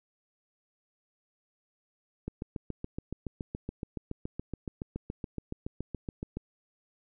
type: click train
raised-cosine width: 3 ms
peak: -22 dBFS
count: 30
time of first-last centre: 2.28-6.37 s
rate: 7.09 Hz
effects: none